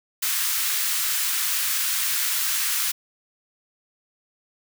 white high-pass noise, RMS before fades -24 dBFS, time 0.22-2.92 s, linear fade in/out 10 ms, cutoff 1200 Hz, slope 24 dB/octave, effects none

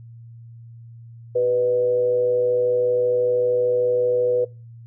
sine tone with frequency modulation, 493.9 Hz, B4, in tune, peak -16 dBFS, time 1.35-4.45 s, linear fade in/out 10 ms, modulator 113 Hz, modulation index 0.34, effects noise-tail reverb RT60 0.3 s tail -23 dB re dry + added 116 Hz sine -39 dBFS peak until 4.86 s

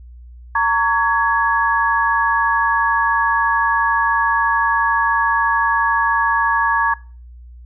sine tone cluster, 917 / 1128 / 1674 Hz, A#5 / C#6 / G#6, -29 / +30 / +13 cents, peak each -18 dBFS, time 0.55-6.94 s, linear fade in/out 5 ms, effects noise-tail reverb RT60 0.4 s tail -22 dB re dry + added 60 Hz sine -36 dBFS peak until 7.65 s

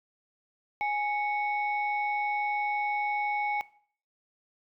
sine tone pair together, 830.6 / 2217 Hz, G#5 / C#7, 0 / 0 cents, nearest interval octave + perfect fourth, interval 1700 cents, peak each -27 / -31 dBFS, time 0.81-3.61 s, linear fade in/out 0 ms, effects noise-tail reverb RT60 0.5 s tail -19 dB re dry + tanh soft clip ceiling -20 dBFS

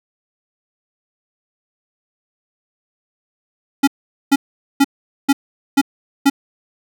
square tone bursts, 277.9 Hz, C#4, 4 cents sharp, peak -9 dBFS, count 6, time 3.83-6.3 s, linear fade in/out 10 ms, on 45 ms, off 440 ms, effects none

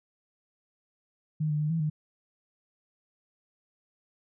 sine tone with pitch steps, 154.3 / 150 / 151.5 / 164 / 152.7 Hz, D#3 / D3 / D#3 / E3 / D#3, -14 / +37 / -46 / -9 / -32 cents, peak -25 dBFS, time 1.4-1.9 s, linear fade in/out 10 ms, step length 100 ms, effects none

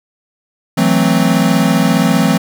square chord, F# half-diminished seventh, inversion third, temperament equal, 164.81 / 185 / 220 / 261.6 Hz, E3 / F#3 / A3 / C4, 0 / 0 / 0 / 0 cents, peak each -16 dBFS, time 0.77-2.38 s, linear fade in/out 10 ms, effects none

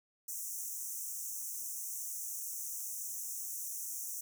pink high-pass noise, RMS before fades -41 dBFS, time 0.28-4.21 s, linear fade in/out 5 ms, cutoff 5800 Hz, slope 96 dB/octave, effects none

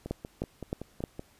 two click trains, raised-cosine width 2 ms, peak -24 / -17 dBFS, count 7 / 4, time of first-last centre 0.06-1.194 / 0.11-1.039 s, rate 5.29 / 3.23 Hz, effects pink hiss -62 dBFS RMS until 1.39 s + resampled to 32000 Hz

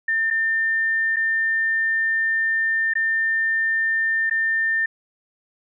sine tone with dropouts, 1800 Hz, A6, 39 cents sharp, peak -18 dBFS, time 0.08-4.86 s, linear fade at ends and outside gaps 5 ms, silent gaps 0.303-0.308 / 1.161-1.166 / 2.937-2.953 / 4.298-4.309 s, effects none

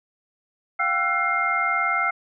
sine tone cluster, 702 / 781 / 1340 / 1480 / 2117 Hz, F5 / G5 / E6 / F#6 / C7, +9 / -7 / +28 / 0 / +20 cents, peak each -30 / -30 / -23 / -31 / -24 dBFS, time 0.79-2.11 s, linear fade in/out 10 ms, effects none

